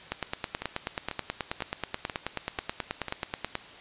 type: two click trains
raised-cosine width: 0.3 ms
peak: -17 / -13 dBFS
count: 6 / 33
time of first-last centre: 0.62-3.083 / 0.12-3.553 s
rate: 2.03 / 9.32 Hz
effects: white hiss -47 dBFS RMS until 3.8 s + resampled to 8000 Hz